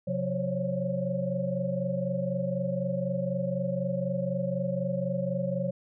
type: tone cluster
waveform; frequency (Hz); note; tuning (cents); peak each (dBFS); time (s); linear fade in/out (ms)
sine; 132.7 / 180.6 / 538 / 562; C3 / F#3 / C5 / C#5; +25 / -42 / +48 / +24; -34 / -31 / -33 / -33; 0.07-5.71; 10
effects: none